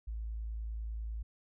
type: tone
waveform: sine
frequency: 55 Hz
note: A1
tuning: in tune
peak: -36 dBFS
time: 0.07-1.23 s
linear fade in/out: 10 ms
effects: none